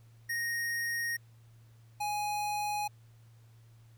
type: tone pair in turn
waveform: square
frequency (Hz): 1864.7 / 832.4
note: A#6 / G#5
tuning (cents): 0 / +4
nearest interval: octave + major second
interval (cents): 1396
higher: first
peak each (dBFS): -32 / -32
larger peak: neither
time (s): 0.29-1.17 / 2-2.88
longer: neither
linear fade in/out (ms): 10
effects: added 114 Hz sine -55 dBFS peak until 3.97 s + pink hiss -69 dBFS RMS until 3.97 s